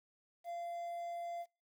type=tone with quantisation; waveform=triangle; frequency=689 Hz; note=F5; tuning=24 cents flat; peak=-38 dBFS; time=0.44-1.46 s; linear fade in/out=50 ms; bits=11; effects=noise-tail reverb RT60 0.3 s tail -24 dB re dry